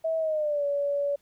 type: tone with pitch glide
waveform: sine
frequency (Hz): 647 to 569.8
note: E5 to C#5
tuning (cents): -32 to +48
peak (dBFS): -24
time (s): 0.04-1.16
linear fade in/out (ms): 10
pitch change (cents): -220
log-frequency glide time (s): 0.18-0.65
effects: pink hiss -67 dBFS RMS until 1.21 s